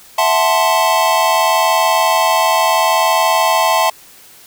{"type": "chord", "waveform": "square", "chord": "F# half-diminished seventh", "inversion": "third", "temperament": "equal", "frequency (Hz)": [659.3, 740, 880, 1046.5], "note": ["E5", "F#5", "A5", "C6"], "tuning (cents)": [0, 0, 0, 0], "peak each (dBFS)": [-17, -20, -16, -17], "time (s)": [0.18, 3.9], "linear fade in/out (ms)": 5, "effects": ["white hiss -42 dBFS RMS until 4.46 s"]}